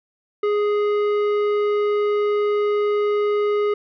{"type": "tone with tanh clipping", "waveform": "sine", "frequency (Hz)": 415.3, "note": "G#4", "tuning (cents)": 0, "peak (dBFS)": -19, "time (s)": [0.43, 3.74], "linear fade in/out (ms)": 5, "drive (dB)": 12, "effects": []}